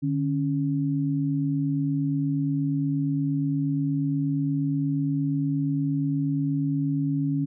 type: tone pair together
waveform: sine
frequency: 148.72 / 277.2 Hz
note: D3 / C#4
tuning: +22 / 0 cents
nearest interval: major seventh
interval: 1078 cents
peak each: -25 / -25 dBFS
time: 0.02-7.46 s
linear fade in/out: 20 ms
effects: none